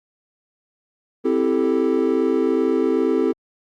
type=chord; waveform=triangle; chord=A minor seventh; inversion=first; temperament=equal; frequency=261.6 / 329.6 / 392 / 440 Hz; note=C4 / E4 / G4 / A4; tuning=0 / 0 / 0 / 0 cents; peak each=-20 dBFS; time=1.24-3.33 s; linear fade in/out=20 ms; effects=Opus 32 kbps